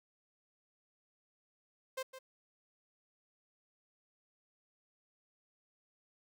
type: tone with echo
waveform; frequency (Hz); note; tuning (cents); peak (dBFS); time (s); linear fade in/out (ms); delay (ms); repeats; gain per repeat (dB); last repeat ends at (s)
sawtooth; 523.3; C5; 0; -33; 1.97-2.03; 10; 160; 1; -11; 2.19
effects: none